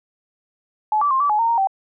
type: tone with pitch steps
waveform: sine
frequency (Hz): 856 / 1159 / 1059 / 1154 / 845 / 918 / 930 / 775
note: A5 / D6 / C6 / D6 / G#5 / A#5 / A#5 / G5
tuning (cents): -48 / -23 / +21 / -31 / +30 / -27 / -4 / -20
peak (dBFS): -15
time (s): 0.92-1.672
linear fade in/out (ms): 2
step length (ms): 94
effects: none